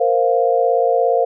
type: chord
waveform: sine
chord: Bb suspended second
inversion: none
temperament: equal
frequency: 466.2 / 523.3 / 698.5 Hz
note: Bb4 / C5 / F5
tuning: 0 / 0 / 0 cents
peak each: -17 dBFS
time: 0-1.25 s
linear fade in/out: 10 ms
effects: none